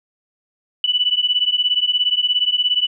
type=beating tone pair; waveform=sine; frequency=2960 / 2977 Hz; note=F#7 / F#7; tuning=0 / +10 cents; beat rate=17 Hz; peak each=-18 / -18 dBFS; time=0.84-2.87 s; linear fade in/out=2 ms; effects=none